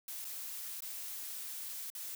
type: noise with dropouts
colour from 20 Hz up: blue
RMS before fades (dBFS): -43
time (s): 0.08-2.15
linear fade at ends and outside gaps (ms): 2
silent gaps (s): 0.246-0.25 / 0.806-0.821 / 1.902-1.95
effects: none

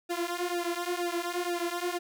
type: tone with flanger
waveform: sawtooth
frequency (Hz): 349.2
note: F4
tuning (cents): 0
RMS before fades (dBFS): -32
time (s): 0.09-1.99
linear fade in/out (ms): 20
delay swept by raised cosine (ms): 1.9 to 6.2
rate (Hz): 2.1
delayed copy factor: -0.9
effects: none

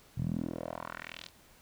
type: tone with band-pass filter sweep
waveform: 10% pulse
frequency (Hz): 41.2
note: E1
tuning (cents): 0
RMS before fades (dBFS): -38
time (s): 0.17-1.29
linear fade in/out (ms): 10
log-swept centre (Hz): 120 to 4500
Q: 2.5
effects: pink hiss -60 dBFS RMS until 1.61 s

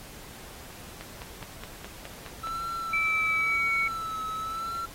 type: click train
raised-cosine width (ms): 0.3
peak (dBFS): -23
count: 8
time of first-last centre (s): 1.01-2.471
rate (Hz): 4.79
type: tone with vibrato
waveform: triangle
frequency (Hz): 1321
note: E6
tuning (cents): +3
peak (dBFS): -29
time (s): 2.43-4.86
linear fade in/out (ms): 10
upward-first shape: sine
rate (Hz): 0.95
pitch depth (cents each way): 39
type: tone with pitch glide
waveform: sine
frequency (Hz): 2323 to 2232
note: D7 to C#7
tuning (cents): -20 to +11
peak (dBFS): -24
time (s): 2.93-3.88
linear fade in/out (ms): 5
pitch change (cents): -69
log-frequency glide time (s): 3.19-3.75
effects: pink hiss -46 dBFS RMS until 4.94 s + AAC 48 kbps

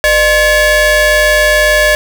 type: ring-modulated tone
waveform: 40% pulse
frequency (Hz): 554.4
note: C#5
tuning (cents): 0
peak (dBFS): -3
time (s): 0.04-1.95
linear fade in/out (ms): 0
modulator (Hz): 1160
effects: none

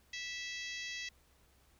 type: harmonic tone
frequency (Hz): 656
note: E5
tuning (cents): -9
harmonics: 3 / 4 / 5 / 6 / 7 / 8 / 9 / 10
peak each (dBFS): -44 / -46 / -48 / -50 / -51 / -52 / -53 / -54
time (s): 0.13-1.09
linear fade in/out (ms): 5
effects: added 66 Hz sine -69 dBFS peak until 1.79 s + pink hiss -69 dBFS RMS until 1.79 s

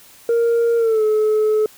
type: tone with pitch glide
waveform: sine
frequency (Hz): 466.2 to 430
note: A#4 to A4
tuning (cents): 0 to -40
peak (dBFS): -11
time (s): 0.29-1.66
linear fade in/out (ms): 2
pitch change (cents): -140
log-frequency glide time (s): 0.77-1.03
effects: tanh soft clip ceiling -12 dBFS + white hiss -46 dBFS RMS until 1.77 s

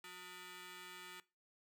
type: ring-modulated tone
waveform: 10% pulse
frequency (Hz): 539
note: C#5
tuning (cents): -49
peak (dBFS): -39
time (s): 0.04-1.2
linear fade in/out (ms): 2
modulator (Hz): 715
effects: noise-tail reverb RT60 0.3 s tail -20 dB re dry + high-pass 300 Hz 12 dB/octave

